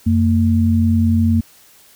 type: tone pair together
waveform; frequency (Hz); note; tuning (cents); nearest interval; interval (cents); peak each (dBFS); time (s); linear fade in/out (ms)
sine; 90.4 / 227.8; F#2 / A#3; -40 / -40; octave + major third; 1600; -14; 0.06-1.41; 10
effects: white hiss -48 dBFS RMS until 1.95 s